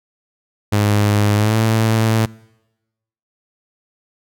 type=tone with pitch glide; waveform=sawtooth; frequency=103.83 to 111.28 Hz; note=G#2 to A2; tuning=0 to +20 cents; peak=-9 dBFS; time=0.72-2.26 s; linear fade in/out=10 ms; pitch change=+120 cents; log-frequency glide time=1.35-1.58 s; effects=noise-tail reverb RT60 1.0 s tail -24 dB re dry